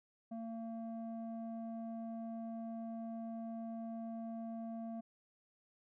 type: tone with low-pass filter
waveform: square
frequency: 227.2 Hz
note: A#3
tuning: 44 cents flat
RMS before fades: -44 dBFS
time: 0.31-5.01 s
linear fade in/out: 10 ms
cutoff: 580 Hz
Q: 3
effects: none

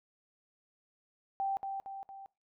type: tone with echo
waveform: sine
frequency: 782 Hz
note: G5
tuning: 4 cents flat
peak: -30 dBFS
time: 1.4-1.57 s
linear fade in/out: 0 ms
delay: 230 ms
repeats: 3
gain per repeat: -5 dB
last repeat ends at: 2.26 s
effects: noise-tail reverb RT60 0.3 s tail -23 dB re dry

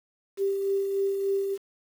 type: tone with tremolo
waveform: sine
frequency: 393.4 Hz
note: G4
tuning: 6 cents sharp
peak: -22 dBFS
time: 0.37-1.58 s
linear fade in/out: 50 ms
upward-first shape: sine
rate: 3.4 Hz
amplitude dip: 40%
effects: 8-bit

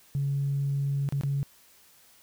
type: tone with dropouts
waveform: sine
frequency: 139.8 Hz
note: C#3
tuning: 15 cents sharp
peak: -24 dBFS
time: 0.15-1.43 s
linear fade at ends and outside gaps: 0 ms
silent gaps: 1.089-1.124 / 1.211-1.235 s
effects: tanh soft clip ceiling -20 dBFS + white hiss -58 dBFS RMS until 2.22 s

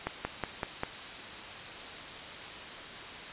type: slowing click train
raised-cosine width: 0.5 ms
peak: -16 dBFS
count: 5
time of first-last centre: 0.07-0.834 s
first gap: 180 ms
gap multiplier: 1.04
effects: white hiss -42 dBFS RMS until 3.32 s + resampled to 8000 Hz

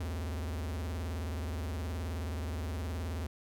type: tone with vibrato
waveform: square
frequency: 80.5 Hz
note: E2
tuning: 41 cents flat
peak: -35 dBFS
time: 0-3.27 s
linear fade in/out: 5 ms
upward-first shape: sine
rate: 19 Hz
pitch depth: 240 cents each way
effects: none

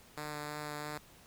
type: tone with vibrato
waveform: 5% pulse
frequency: 149.2 Hz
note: D3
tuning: 28 cents sharp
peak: -28 dBFS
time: 0.17-0.98 s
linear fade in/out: 2 ms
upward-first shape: sine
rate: 3 Hz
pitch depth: 11 cents each way
effects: pink hiss -59 dBFS RMS until 1.26 s

